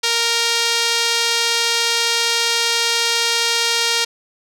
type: tone with band-pass filter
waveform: sawtooth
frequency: 465.2 Hz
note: A#4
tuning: 4 cents flat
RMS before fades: -18 dBFS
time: 0.03-4.05 s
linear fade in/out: 10 ms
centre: 4500 Hz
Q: 1.3
effects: none